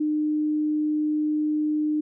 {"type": "tone", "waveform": "sine", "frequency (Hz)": 303.5, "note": "D#4", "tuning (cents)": -43, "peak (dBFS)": -21, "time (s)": [0, 2.01], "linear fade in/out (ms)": 10, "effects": []}